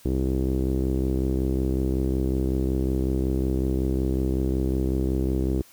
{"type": "tone with low-pass filter", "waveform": "sawtooth", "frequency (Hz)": 65.41, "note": "C2", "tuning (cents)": 0, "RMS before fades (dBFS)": -24, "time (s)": [0.05, 5.62], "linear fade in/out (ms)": 5, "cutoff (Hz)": 360, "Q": 3.6, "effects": ["white hiss -53 dBFS RMS until 5.72 s"]}